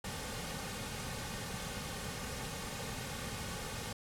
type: noise with comb filter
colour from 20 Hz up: pink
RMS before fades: -41 dBFS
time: 0.04-3.93 s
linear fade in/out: 5 ms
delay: 3 ms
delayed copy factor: -0.6
effects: low-pass 11000 Hz 12 dB/octave